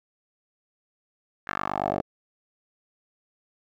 10% pulse tone with band-pass filter sweep, 49 Hz, G1, in tune, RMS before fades -29 dBFS, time 1.47-2.02 s, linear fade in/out 10 ms, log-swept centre 1600 to 500 Hz, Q 3, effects none

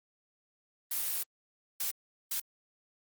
blue noise bursts at uneven times, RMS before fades -33 dBFS, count 3, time 0.91-1.23 / 1.8-1.91 / 2.31-2.4 s, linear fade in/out 5 ms, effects Opus 32 kbps

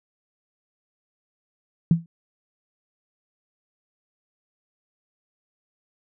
sine tone with exponential decay, 166.7 Hz, E3, 20 cents sharp, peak -10 dBFS, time 1.91-2.06 s, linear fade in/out 2 ms, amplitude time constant 31 ms, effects none

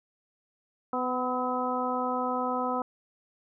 harmonic tone with a mistuned harmonic, 251.2 Hz, B3, 30 cents sharp, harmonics 1 / 2 / 3 / 4 / 5, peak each -33 / -33 / -33 / -33 / -33 dBFS, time 0.93-2.82 s, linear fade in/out 2 ms, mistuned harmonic 5, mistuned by +33 cents, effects none

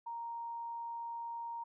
sine tone, 932.3 Hz, A#5, in tune, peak -39 dBFS, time 0.06-1.64 s, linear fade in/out 10 ms, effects none

